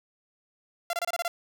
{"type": "tone bursts", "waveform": "sawtooth", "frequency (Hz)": 687, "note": "F5", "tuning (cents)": -29, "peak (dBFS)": -23, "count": 7, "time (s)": [0.9, 1.28], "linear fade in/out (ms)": 2, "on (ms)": 32, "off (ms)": 26, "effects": []}